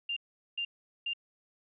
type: tone bursts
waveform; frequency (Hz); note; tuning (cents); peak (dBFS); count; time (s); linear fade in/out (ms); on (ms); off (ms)
sine; 2794; F7; 0; -31; 3; 0.09-1.135; 5; 75; 410
effects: none